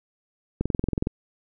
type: click train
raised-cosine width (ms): 3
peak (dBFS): -11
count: 11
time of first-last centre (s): 0.61-1.071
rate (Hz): 21.7
effects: none